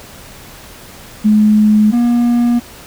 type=tone pair in turn; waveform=sine / triangle; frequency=212.6 / 239.1 Hz; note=G#3 / A#3; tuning=+41 / +44 cents; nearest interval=major second; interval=203 cents; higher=second; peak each=-6 / -7 dBFS; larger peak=first; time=1.24-1.92 / 1.92-2.6 s; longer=neither; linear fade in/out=20 ms; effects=pink hiss -36 dBFS RMS until 2.86 s